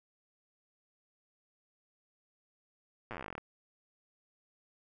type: slowing click train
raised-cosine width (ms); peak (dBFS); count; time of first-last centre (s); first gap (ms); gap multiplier
0.5; -26; 18; 3.11-3.38; 8; 1.08
effects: none